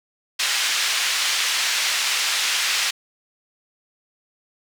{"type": "band-pass noise", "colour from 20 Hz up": "pink", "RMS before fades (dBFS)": -22, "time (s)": [0.39, 2.91], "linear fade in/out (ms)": 10, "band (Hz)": [2100, 6400], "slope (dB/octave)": 12, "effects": []}